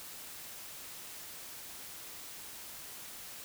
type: silence
effects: white hiss -47 dBFS RMS until 3.44 s